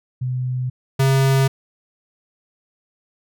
sine / square tone pair in turn, 126.8 / 134.86 Hz, B2 / C#3, +46 / -47 cents, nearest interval minor second, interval 107 cents, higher second, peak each -20 / -14 dBFS, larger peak second, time 0.21-0.7 / 0.99-1.48 s, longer neither, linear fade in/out 10 ms, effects none

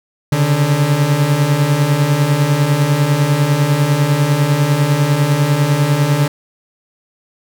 40% pulse beating tone pair, 137.6 / 147.6 Hz, C#3 / D3, -12 / +9 cents, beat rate 10 Hz, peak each -16 / -12 dBFS, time 0.32-6.28 s, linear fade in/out 5 ms, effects none

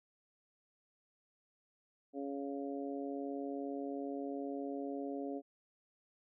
harmonic tone, 139.6 Hz, C#3, 13 cents sharp, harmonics 2 / 3 / 4 / 5, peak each -40 / -44 / -46 / -48 dBFS, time 2.13-5.42 s, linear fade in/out 50 ms, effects none

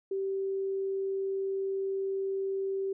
sine tone, 388.1 Hz, G4, 17 cents flat, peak -29 dBFS, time 0.11-2.93 s, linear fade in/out 5 ms, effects none

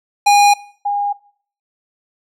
square / sine tone pair in turn, 817 / 813.8 Hz, G#5 / G#5, -29 / -35 cents, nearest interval unison, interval 6 cents, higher first, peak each -8 / -15 dBFS, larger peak first, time 0.26-0.54 / 0.85-1.13 s, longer neither, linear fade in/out 10 ms, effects noise-tail reverb RT60 0.5 s tail -20 dB re dry + low-pass 10000 Hz 12 dB/octave

